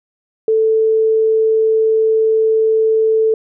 sine tone, 441.4 Hz, A4, 5 cents sharp, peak -10 dBFS, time 0.48-3.34 s, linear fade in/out 2 ms, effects none

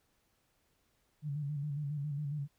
sine tone with vibrato, 145.6 Hz, D3, 15 cents flat, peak -34 dBFS, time 1.22-2.48 s, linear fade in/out 50 ms, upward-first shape square, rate 7.3 Hz, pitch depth 56 cents each way, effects pink hiss -75 dBFS RMS until 2.58 s

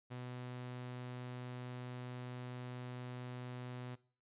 sawtooth tone, 124.5 Hz, B2, 14 cents sharp, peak -40 dBFS, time 0.1-3.96 s, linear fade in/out 20 ms, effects noise-tail reverb RT60 0.4 s tail -19 dB re dry + resampled to 8000 Hz

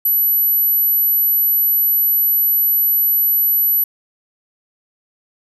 sine tone, 11840 Hz, F#9, in tune, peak -12 dBFS, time 0.05-3.84 s, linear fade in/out 5 ms, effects none

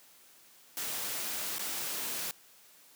white noise with dropouts, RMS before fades -36 dBFS, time 0.77-2.31 s, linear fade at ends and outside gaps 0 ms, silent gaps 1.583-1.594 s, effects white hiss -59 dBFS RMS until 2.95 s + high-pass 150 Hz 12 dB/octave

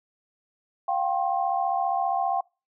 sine tone cluster, 703 / 778 / 1068 Hz, F5 / G5 / C6, +11 / -13 / +35 cents, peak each -27 / -25 / -31 dBFS, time 0.88-2.41 s, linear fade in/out 5 ms, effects noise-tail reverb RT60 0.3 s tail -26 dB re dry

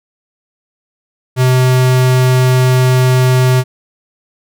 square tone, 128 Hz, C3, 38 cents flat, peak -8 dBFS, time 1.36-3.64 s, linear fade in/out 50 ms, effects none

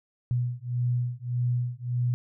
sine beating tone pair, 121.7 / 123.4 Hz, B2 / B2, -25 / -1 cents, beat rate 1.7 Hz, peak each -28 dBFS, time 0.31-2.14 s, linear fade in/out 0 ms, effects none

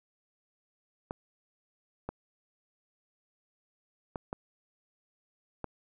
clicks, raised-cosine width 1 ms, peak -21 dBFS, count 5, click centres 1.109 / 2.09 / 4.158 / 4.329 / 5.643 s, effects none

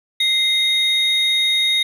triangle tone pair together, 2093 / 3729 Hz, C7 / A#7, 0 / 0 cents, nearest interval minor seventh, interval 1000 cents, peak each -20 / -14 dBFS, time 0.2-1.83 s, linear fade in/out 5 ms, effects none

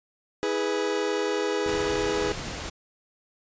40% pulse chord, E major, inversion none, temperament equal with one note detuned, 323.6 / 415.3 / 493.9 Hz, E4 / G#4 / B4, -32 / 0 / 0 cents, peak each -31 / -26 / -29 dBFS, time 0.43-2.32 s, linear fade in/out 0 ms
click, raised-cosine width 3 ms, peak -26 dBFS, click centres 1.663 s
pink noise, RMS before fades -34 dBFS, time 1.67-2.7 s, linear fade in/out 10 ms
effects resampled to 16000 Hz

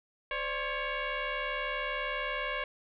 sine tone with frequency modulation, 587.3 Hz, D5, in tune, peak -31 dBFS, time 0.31-2.64 s, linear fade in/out 2 ms, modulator 551 Hz, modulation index 4.2, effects none

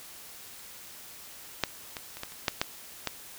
clicks, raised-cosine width 0.2 ms, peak -7 / -18 / -23 / -17 / -29 / -7 / -8 / -11 dBFS, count 8, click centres 1.637 / 1.968 / 2.17 / 2.234 / 2.321 / 2.482 / 2.615 / 3.073 s, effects white hiss -47 dBFS RMS until 3.38 s

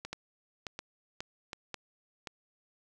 two click trains, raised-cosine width 0.2 ms, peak -22 / -20 dBFS, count 4 / 4, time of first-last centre 0.05-2.272 / 0.13-1.743 s, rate 1.35 / 1.86 Hz, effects none

